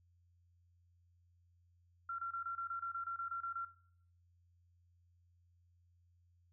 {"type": "tone bursts", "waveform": "sine", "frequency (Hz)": 1368, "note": "F6", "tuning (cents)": -36, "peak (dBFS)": -38, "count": 13, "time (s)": [2.09, 3.65], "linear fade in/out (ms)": 5, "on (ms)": 96, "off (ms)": 26, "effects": ["noise-tail reverb RT60 0.6 s tail -17 dB re dry", "added 87 Hz sine -68 dBFS peak until 6.52 s"]}